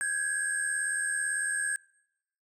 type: tone cluster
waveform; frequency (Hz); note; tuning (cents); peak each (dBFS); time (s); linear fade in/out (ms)
sine; 1587 / 1665 / 8460; G6 / G#6 / C9; +21 / +4 / +18; -34 / -30 / -31; 0.01-1.76; 0
effects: noise-tail reverb RT60 0.8 s tail -24 dB re dry + tanh soft clip ceiling -21 dBFS